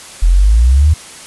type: exponential sweep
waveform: sine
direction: up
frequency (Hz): 40.36 to 80.8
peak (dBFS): -5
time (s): 0.22-0.94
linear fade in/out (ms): 10
effects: white hiss -33 dBFS RMS until 1.26 s + resampled to 24000 Hz